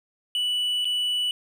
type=tone with dropouts; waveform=triangle; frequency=2960 Hz; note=F#7; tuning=in tune; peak=-21 dBFS; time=0.35-1.31 s; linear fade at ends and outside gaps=1 ms; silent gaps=0.846-0.853 s; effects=none